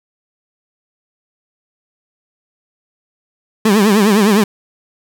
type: tone with vibrato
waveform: 30% pulse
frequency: 207.7 Hz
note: G#3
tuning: in tune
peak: -6 dBFS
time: 3.65-4.44 s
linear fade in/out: 5 ms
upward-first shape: triangle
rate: 9.8 Hz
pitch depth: 160 cents each way
effects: none